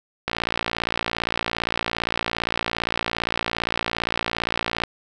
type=click train; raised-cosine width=0.3 ms; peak=-6 dBFS; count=263; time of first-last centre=0.28-4.837 s; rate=57.5 Hz; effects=none